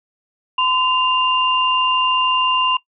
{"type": "tone pair together", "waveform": "sine", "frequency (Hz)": [1023, 2793], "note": ["C6", "F7"], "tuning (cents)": [-39, -1], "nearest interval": "octave + perfect fourth", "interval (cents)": 1738, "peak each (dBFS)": -17, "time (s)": [0.58, 2.77], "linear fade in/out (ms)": 5, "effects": ["noise-tail reverb RT60 0.1 s tail -19 dB re dry"]}